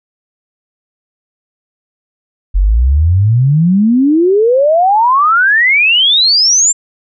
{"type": "exponential sweep", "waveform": "sine", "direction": "up", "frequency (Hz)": [43.65, 7459], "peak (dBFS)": -6, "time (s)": [2.54, 6.73], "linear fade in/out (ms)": 20, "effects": []}